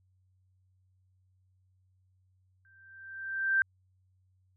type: tone with exponential growth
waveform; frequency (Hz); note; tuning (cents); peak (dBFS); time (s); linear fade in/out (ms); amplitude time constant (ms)
sine; 1568; G6; 0; -21; 2.65-3.62; 1; 210
effects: added 93 Hz sine -66 dBFS peak until 4.56 s